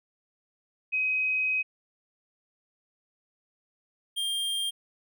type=tone pair in turn; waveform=sine / square; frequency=2526 / 3199 Hz; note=D#7 / G7; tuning=+26 / +34 cents; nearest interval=major third; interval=408 cents; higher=second; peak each=-24 / -28 dBFS; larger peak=first; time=0.92-1.63 / 4.16-4.71 s; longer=first; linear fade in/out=20 ms; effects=none